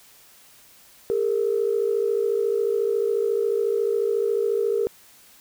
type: tone pair together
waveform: sine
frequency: 405.7 / 459.8 Hz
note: G#4 / A#4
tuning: -41 / -24 cents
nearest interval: major second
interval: 217 cents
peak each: -22 dBFS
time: 1.1-4.87 s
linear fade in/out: 0 ms
effects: tanh soft clip ceiling -12 dBFS + white hiss -52 dBFS RMS until 5.4 s